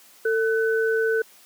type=tone pair together; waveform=sine; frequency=447.6 / 1505.5 Hz; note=A4 / F#6; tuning=+30 / +30 cents; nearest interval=octave + major sixth; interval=2100 cents; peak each=-20 / -25 dBFS; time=0.25-1.22 s; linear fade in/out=5 ms; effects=white hiss -52 dBFS RMS until 1.45 s + high-pass 200 Hz 12 dB/octave